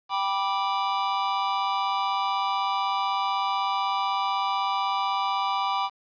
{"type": "chord", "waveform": "square", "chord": "G major", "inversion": "none", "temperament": "just", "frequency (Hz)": [784, 980, 1176], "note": ["G5", "B5", "D6"], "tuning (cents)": [0, -14, 2], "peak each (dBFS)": -29, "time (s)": [0.09, 5.9], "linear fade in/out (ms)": 50, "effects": ["resampled to 11025 Hz", "9-bit"]}